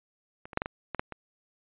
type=clicks; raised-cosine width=0.5 ms; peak=-28 / -27 / -10 / -14 / -18 / -18 / -13 / -23 dBFS; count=8; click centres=0.455 / 0.532 / 0.574 / 0.619 / 0.659 / 0.947 / 0.995 / 1.123 s; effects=resampled to 8000 Hz